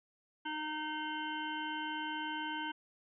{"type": "harmonic tone with a mistuned harmonic", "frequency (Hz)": 307.9, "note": "D#4", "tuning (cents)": -18, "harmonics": [1, 3, 5, 7, 9, 10], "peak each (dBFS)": [-43, -40, -42, -50, -50, -45], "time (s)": [0.45, 2.72], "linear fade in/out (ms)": 10, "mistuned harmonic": 7, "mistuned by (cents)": -23, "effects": []}